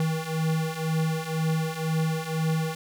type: beating tone pair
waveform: square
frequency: 158.5 / 160.5 Hz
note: D#3 / E3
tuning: +32 / -46 cents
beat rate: 2 Hz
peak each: -30 / -27 dBFS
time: 0-2.75 s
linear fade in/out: 2 ms
effects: none